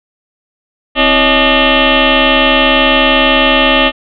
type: tone with frequency modulation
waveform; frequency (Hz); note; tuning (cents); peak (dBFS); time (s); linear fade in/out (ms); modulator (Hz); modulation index
sine; 1227; D#6; -25; -6; 0.95-3.92; 50; 298; 7
effects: none